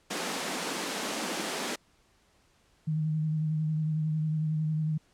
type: high-pass noise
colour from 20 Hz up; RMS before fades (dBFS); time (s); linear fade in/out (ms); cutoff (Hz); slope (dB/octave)
pink; -33; 0.1-1.76; 10; 180; 48
type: tone with vibrato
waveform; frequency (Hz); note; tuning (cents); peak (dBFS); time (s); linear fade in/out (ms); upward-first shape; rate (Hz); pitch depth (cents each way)
sine; 155.56; D#3; 0; -26; 2.87-4.98; 10; sine; 11; 27
effects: pink hiss -66 dBFS RMS until 5.13 s + low-pass 9000 Hz 12 dB/octave